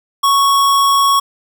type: tone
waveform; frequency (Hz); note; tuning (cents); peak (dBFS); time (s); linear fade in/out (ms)
square; 1109; C#6; 0; -10; 0.23-1.2; 10
effects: none